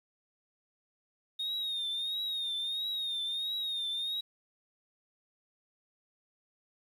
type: tone with vibrato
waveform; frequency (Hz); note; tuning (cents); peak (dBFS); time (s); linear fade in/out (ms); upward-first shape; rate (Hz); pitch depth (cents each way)
sine; 3700; A#7; -14; -30; 1.39-4.21; 10; triangle; 1.5; 86
effects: tanh soft clip ceiling -30 dBFS + 10-bit